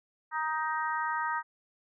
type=harmonic tone; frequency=312.7 Hz; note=D#4; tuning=9 cents sharp; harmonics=3 / 4 / 5 / 6; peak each=-32 / -34 / -36 / -38 dBFS; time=0.31-1.43 s; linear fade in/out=50 ms; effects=none